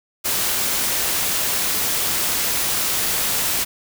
white noise, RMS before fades -21 dBFS, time 0.24-3.65 s, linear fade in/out 20 ms, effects none

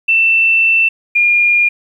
sine tone pair in turn, 2674 / 2416 Hz, E7 / D7, +24 / +48 cents, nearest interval major second, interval 176 cents, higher first, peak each -8 dBFS, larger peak neither, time 0.08-0.89 / 1.15-1.69 s, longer first, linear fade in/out 10 ms, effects 8-bit

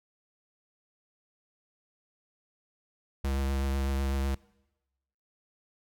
square tone with vibrato, 68 Hz, C#2, 33 cents flat, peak -28 dBFS, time 3.24-4.35 s, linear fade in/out 5 ms, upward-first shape triangle, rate 8 Hz, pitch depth 26 cents each way, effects noise-tail reverb RT60 1.0 s tail -23 dB re dry

